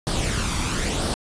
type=noise with flanger; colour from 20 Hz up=pink; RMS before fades=-24 dBFS; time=0.07-1.14 s; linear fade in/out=0 ms; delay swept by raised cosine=0.21 to 0.88 ms; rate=1 Hz; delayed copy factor=+0.5; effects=resampled to 22050 Hz